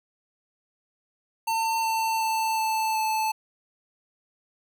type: tone with pitch steps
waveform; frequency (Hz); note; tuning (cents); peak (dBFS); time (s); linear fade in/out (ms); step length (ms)
square; 901 / 894.3 / 887.6 / 880.9 / 874.3; A5 / A5 / A5 / A5 / A5; +41 / +28 / +15 / +2 / -11; -24; 1.47-3.32; 10; 370
effects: none